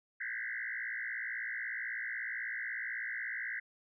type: tone with frequency modulation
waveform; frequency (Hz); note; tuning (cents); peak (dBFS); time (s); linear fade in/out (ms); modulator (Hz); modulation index
sine; 1800; A6; +39; -36; 0.2-3.6; 10; 58.1; 4.5
effects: none